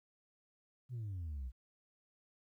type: exponential sweep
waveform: sine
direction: down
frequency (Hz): 130.1 to 58.7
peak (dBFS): -37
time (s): 0.89-1.52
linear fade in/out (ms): 50
effects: tanh soft clip ceiling -38 dBFS + 13-bit